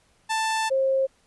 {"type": "tone pair in turn", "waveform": ["sawtooth", "sine"], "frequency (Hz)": [884, 534.2], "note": ["A5", "C5"], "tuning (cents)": [8, 36], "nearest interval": "major sixth", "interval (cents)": 872, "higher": "first", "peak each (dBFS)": -19, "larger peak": "neither", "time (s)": [[0.29, 0.7], [0.7, 1.07]], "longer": "first", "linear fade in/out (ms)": 20, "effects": ["pink hiss -63 dBFS RMS until 1.26 s", "resampled to 24000 Hz"]}